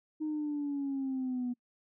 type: linear sweep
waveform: sine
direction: down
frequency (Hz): 310.6 to 243.1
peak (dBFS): -30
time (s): 0.2-1.54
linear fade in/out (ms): 20
effects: noise-tail reverb RT60 0.1 s tail -25 dB re dry + tanh soft clip ceiling -28 dBFS